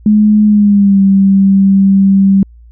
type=tone with pitch glide; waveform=sine; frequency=211.5 to 195.07 Hz; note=G#3 to G3; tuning=+32 to -8 cents; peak=-4 dBFS; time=0.06-2.43 s; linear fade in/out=2 ms; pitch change=-140 cents; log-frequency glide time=0.45-1.01 s; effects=added 58 Hz sine -35 dBFS peak until 2.71 s